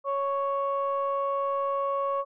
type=tone pair together; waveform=sine; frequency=554.4 / 1109.6 Hz; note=C#5 / C#6; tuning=0 / +1 cents; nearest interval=octave; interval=1201 cents; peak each=-27 / -27 dBFS; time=0.04-2.25 s; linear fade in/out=50 ms; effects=tanh soft clip ceiling -19 dBFS